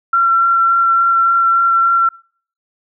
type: tone with vibrato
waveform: sine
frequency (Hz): 1361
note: F6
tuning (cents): -45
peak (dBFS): -9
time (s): 0.13-2.09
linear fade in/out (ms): 5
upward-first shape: sine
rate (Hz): 3.5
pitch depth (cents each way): 10
effects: noise-tail reverb RT60 0.5 s tail -25 dB re dry